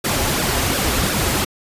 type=noise with flanger; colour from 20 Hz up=pink; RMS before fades=-19 dBFS; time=0.04-1.45 s; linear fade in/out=10 ms; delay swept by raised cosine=0.96 to 6.66 ms; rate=2.8 Hz; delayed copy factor=-0.75; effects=resampled to 32000 Hz